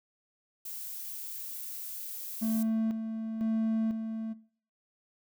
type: noise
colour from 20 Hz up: violet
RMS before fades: -40 dBFS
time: 0.65-2.63 s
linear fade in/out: 5 ms
type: tone with tremolo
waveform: triangle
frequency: 222.4 Hz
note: A3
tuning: 19 cents sharp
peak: -25 dBFS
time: 2.41-4.34 s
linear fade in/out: 20 ms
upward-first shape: square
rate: 1 Hz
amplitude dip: 55%
effects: noise-tail reverb RT60 0.5 s tail -19 dB re dry